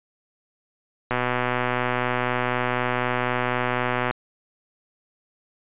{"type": "click train", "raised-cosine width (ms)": 0.5, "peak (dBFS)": -8, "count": 373, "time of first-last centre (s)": [1.11, 4.11], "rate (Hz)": 124, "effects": ["resampled to 8000 Hz"]}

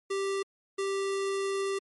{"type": "tone bursts at uneven times", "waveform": "square", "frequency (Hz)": 392, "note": "G4", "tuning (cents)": 0, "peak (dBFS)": -29, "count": 2, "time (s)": [[0.1, 0.43], [0.78, 1.79]], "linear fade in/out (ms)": 10, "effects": ["MP3 48 kbps"]}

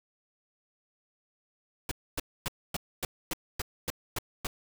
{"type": "noise bursts", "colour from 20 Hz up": "pink", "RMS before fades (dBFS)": -32, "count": 10, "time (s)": [1.89, 4.47], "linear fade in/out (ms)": 2, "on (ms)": 24, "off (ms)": 260, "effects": []}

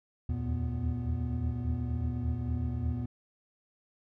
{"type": "tone cluster", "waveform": "triangle", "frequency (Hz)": [74.4, 79.4, 82.9, 117.5, 246.3], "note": ["D2", "D#2", "E2", "A#2", "B3"], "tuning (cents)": [23, 36, 10, 14, -5], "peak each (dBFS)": [-35, -35, -34, -32, -36], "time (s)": [0.29, 3.06], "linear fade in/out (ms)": 5, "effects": []}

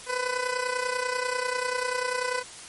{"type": "tone with amplitude modulation", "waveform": "15% pulse", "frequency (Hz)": 501, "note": "B4", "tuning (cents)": 25, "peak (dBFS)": -17, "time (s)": [0.06, 2.44], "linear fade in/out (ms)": 50, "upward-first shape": "sine", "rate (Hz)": 30.2, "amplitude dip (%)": 65, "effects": ["white hiss -43 dBFS RMS until 2.68 s", "MP3 48 kbps"]}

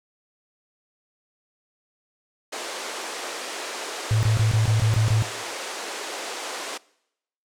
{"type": "band-pass noise", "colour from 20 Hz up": "pink", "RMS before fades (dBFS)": -33, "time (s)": [2.52, 6.78], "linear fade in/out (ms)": 10, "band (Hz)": [370, 9000], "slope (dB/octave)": 24}
{"type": "tone bursts", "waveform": "sine", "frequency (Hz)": 109.7, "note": "A2", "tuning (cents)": -5, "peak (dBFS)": -17, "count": 8, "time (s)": [4.11, 5.224], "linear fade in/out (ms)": 0, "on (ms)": 120, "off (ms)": 22}
{"effects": ["noise-tail reverb RT60 0.8 s tail -23 dB re dry"]}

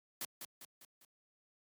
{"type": "noise with echo", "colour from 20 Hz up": "white", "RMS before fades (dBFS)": -40, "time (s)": [0.21, 0.25], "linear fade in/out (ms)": 2, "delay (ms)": 200, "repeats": 4, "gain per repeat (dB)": -6, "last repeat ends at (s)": 1.05, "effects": ["high-pass 100 Hz 12 dB/octave", "Opus 48 kbps"]}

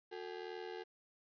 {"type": "ring-modulated tone", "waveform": "35% pulse", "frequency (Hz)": 405.4, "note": "G#4", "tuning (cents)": -42, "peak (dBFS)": -39, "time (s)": [0.11, 0.84], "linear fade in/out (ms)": 20, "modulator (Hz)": 41.1, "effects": ["resampled to 11025 Hz", "11-bit"]}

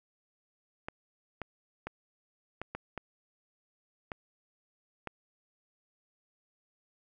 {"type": "clicks", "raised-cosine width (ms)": 0.5, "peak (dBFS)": -22, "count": 8, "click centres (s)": [0.885, 1.417, 1.87, 2.616, 2.75, 2.977, 4.118, 5.073], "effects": []}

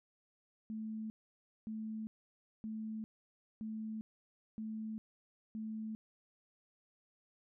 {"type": "tone bursts", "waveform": "sine", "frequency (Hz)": 218.7, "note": "A3", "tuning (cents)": -10, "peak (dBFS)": -39, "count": 6, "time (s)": [0.7, 5.95], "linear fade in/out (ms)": 0, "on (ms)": 400, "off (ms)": 570, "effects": []}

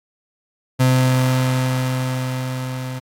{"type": "tone with level ramp", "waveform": "35% pulse", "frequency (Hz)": 128.7, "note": "C3", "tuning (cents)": -28, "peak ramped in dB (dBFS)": [-10, -24], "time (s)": [0.79, 3], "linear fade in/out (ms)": 20, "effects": ["AAC 48 kbps"]}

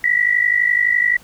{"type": "tone pair together", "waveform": "sine", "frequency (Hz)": [1923.7, 1975.5], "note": ["B6", "B6"], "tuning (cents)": [-46, 0], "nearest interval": "unison", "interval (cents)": 46, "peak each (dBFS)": -16, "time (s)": [0.04, 1.17], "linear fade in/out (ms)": 2, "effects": ["pink hiss -47 dBFS RMS until 1.23 s"]}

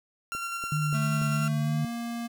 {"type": "tone with tremolo", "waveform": "30% pulse", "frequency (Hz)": 1373, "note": "F6", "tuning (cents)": -30, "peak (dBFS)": -28, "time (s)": [0.32, 1.48], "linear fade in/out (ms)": 0, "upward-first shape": "square", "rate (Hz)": 10, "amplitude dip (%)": 25}
{"type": "click train", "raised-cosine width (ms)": 2, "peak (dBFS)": -30, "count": 4, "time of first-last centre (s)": [0.35, 1.217], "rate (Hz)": 3.46}
{"type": "tone with vibrato", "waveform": "sine", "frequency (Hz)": 149.6, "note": "D3", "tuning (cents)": 32, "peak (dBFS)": -25, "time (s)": [0.72, 1.85], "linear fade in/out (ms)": 2, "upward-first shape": "triangle", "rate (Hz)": 3.1, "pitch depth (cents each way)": 35}
{"type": "tone with pitch glide", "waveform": "square", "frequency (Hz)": [220, 234.4], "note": ["A3", "A#3"], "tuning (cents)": [0, 10], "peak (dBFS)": -32, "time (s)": [0.93, 2.28], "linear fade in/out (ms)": 20, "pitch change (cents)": 110, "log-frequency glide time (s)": [1.36, 1.91]}
{"effects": []}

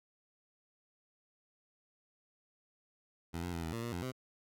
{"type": "tone with pitch steps", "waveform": "15% pulse", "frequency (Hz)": [84.3, 88.3, 83.9, 81.2, 115.4, 118.3, 87.5, 128.6], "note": ["E2", "F2", "E2", "E2", "A#2", "A#2", "F2", "C3"], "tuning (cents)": [39, 20, 31, -26, -17, 26, 4, -30], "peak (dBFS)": -31, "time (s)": [3.33, 4.122], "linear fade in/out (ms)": 20, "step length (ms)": 99, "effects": []}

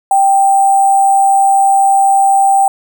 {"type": "tone with sample-and-hold", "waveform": "sine", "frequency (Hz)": 784, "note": "G5", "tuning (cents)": 0, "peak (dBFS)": -6, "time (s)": [0.11, 2.68], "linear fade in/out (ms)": 2, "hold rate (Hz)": 8820, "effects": []}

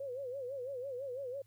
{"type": "tone with vibrato", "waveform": "sine", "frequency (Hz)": 523.3, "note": "C5", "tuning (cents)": 0, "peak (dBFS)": -38, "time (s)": [0, 1.42], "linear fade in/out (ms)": 5, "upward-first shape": "sine", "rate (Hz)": 6, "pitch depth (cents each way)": 130, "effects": ["added 108 Hz sine -64 dBFS peak until 1.46 s", "white hiss -75 dBFS RMS until 1.46 s"]}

